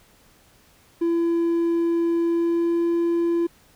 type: tone with pitch glide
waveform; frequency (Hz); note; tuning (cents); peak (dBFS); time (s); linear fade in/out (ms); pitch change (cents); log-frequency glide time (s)
triangle; 337.1 to 339.6; E4 to F4; +39 to -48; -16; 1.01-3.47; 10; +13; 2.24-2.85
effects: tanh soft clip ceiling -12 dBFS + pink hiss -56 dBFS RMS until 3.75 s